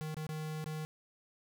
square tone with dropouts, 155.4 Hz, D#3, 2 cents flat, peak -38 dBFS, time 0.01-0.85 s, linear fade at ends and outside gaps 0 ms, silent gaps 0.144-0.168 / 0.267-0.291 / 0.642-0.66 s, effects none

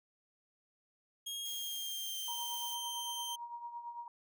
sawtooth tone with pitch glide, 3262 to 3133 Hz, G#7 to G7, -32 to -2 cents, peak -36 dBFS, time 1.26-3.36 s, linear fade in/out 10 ms, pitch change -70 cents, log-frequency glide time 1.48-2.29 s
violet noise, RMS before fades -47 dBFS, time 1.45-2.75 s, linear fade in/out 5 ms
sine tone with tremolo, 947 Hz, A#5, 27 cents sharp, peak -39 dBFS, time 2.28-4.08 s, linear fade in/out 2 ms, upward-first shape triangle, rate 8.9 Hz, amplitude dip 70%
effects none

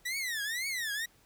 sawtooth tone with vibrato, 1911 Hz, A#6, 43 cents sharp, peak -29 dBFS, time 0.05-1.06 s, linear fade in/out 10 ms, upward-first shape triangle, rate 2 Hz, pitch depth 290 cents each way, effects pink hiss -64 dBFS RMS until 1.25 s

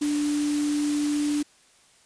sine tone in noise, 293.7 Hz, D4, in tune, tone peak -22 dBFS, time 0.01-1.43 s, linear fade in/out 10 ms, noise white, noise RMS -35 dBFS, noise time 0.01-1.43 s, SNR +10 dB, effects white hiss -58 dBFS RMS until 2.05 s + resampled to 22050 Hz

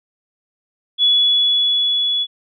sine tone with level ramp, 3400 Hz, G#7, 40 cents sharp, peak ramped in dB -10 to -16 dBFS, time 0.98-2.27 s, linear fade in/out 50 ms, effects none

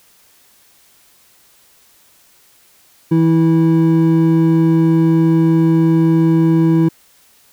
triangle tone pair together, 163.15 / 326.3 Hz, E3 / E4, -18 / -18 cents, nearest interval octave, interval 1200 cents, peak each -10 dBFS, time 3.11-6.89 s, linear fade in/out 10 ms, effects white hiss -51 dBFS RMS until 7.52 s

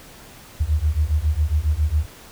sine beating tone pair, 72.5 / 79.8 Hz, D2 / D#2, -22 / +44 cents, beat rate 7.3 Hz, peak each -20 dBFS, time 0.6-2.06 s, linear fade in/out 10 ms, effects pink hiss -44 dBFS RMS until 2.31 s

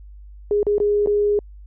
sine tone with dropouts, 413 Hz, G#4, 10 cents flat, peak -15 dBFS, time 0.51-1.39 s, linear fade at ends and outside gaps 1 ms, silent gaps 0.63-0.667 / 0.782-0.801 / 1.061-1.072 s, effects added 50 Hz sine -38 dBFS peak until 1.66 s

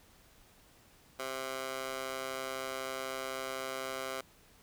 15% pulse tone with high-pass filter, 132 Hz, C3, 16 cents sharp, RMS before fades -39 dBFS, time 1.19-4.21 s, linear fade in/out 5 ms, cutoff 670 Hz, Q 1.1, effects pink hiss -62 dBFS RMS until 4.62 s

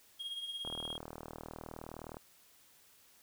triangle tone with tremolo, 3260 Hz, G#7, 33 cents flat, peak -35 dBFS, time 0.19-0.98 s, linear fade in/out 20 ms, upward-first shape triangle, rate 17 Hz, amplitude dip 65%
click train, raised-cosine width 1 ms, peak -30 dBFS, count 61, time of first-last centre 0.65-2.169 s, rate 39.5 Hz
effects white hiss -64 dBFS RMS until 3.22 s

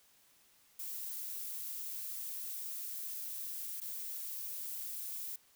violet noise with dropouts, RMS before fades -42 dBFS, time 0.79-5.36 s, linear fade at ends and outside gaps 5 ms, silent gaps 3.803-3.814 s, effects white hiss -67 dBFS RMS until 5.55 s

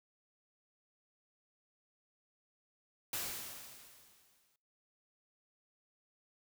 white noise with exponential decay, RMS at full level -37 dBFS, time 3.13-4.56 s, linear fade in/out 2 ms, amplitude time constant 310 ms, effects noise-tail reverb RT60 0.6 s tail -23 dB re dry

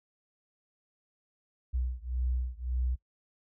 sine beating tone pair, 61.5 / 63.3 Hz, B1 / B1, -7 / +43 cents, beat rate 1.8 Hz, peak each -32 / -33 dBFS, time 1.73-2.96 s, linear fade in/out 20 ms, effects noise-tail reverb RT60 0.1 s tail -20 dB re dry

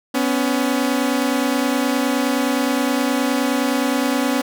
sawtooth tone pair together, 250.2 / 279.8 Hz, B3 / C#4, +23 / +16 cents, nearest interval major second, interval 193 cents, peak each -16 dBFS, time 0.14-4.42 s, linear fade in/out 10 ms, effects none

